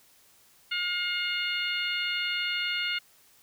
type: harmonic tone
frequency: 713 Hz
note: F5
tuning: 36 cents sharp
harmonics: 2 / 3 / 4 / 5 / 6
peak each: -34 / -32 / -31 / -39 / -39 dBFS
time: 0.71-2.99 s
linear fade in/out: 10 ms
effects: white hiss -60 dBFS RMS until 3.42 s